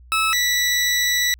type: tone pair in turn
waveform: 20% pulse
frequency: 1300 / 1958 Hz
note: E6 / B6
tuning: -24 / -15 cents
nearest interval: perfect fifth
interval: 709 cents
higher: second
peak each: -12 dBFS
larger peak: neither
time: 0.12-0.33 / 0.33-1.34 s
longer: second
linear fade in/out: 0 ms
effects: added 61 Hz sine -43 dBFS peak until 1.39 s